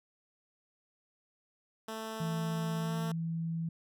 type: tone with pitch glide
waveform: 10% pulse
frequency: 221.1 to 224.7 Hz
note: A3 to A3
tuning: +9 to +37 cents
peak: -30 dBFS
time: 1.88-3.12 s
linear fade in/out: 5 ms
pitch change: +28 cents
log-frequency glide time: 2.77-2.97 s
type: tone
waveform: sine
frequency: 164.81 Hz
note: E3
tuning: in tune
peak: -32 dBFS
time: 2.2-3.69 s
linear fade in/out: 5 ms
effects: none